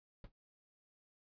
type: noise with exponential decay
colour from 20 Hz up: brown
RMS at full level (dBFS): -43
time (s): 0.24-0.32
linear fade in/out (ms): 2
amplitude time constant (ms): 16
effects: resampled to 11025 Hz